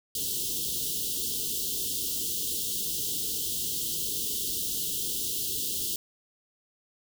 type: band-stop noise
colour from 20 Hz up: white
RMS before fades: -31 dBFS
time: 0.15-5.96 s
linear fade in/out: 2 ms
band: 480 to 2900 Hz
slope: 96 dB/octave
effects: none